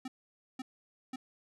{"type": "tone bursts", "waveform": "square", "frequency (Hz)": 259, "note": "C4", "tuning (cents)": -17, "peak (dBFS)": -38, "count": 3, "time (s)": [0.05, 1.16], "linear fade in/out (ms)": 5, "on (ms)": 30, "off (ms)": 510, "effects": ["low-pass 9000 Hz 12 dB/octave"]}